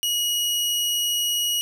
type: tone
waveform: sawtooth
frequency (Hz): 2903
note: F#7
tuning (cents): -34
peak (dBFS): -18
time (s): 0.03-1.61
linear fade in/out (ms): 0
effects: none